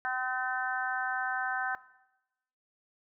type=harmonic tone; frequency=255.7 Hz; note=C4; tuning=40 cents flat; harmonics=3 / 4 / 5 / 6 / 7; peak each=-34 / -40 / -40 / -33 / -39 dBFS; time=0.05-1.75 s; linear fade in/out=0 ms; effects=noise-tail reverb RT60 0.9 s tail -18 dB re dry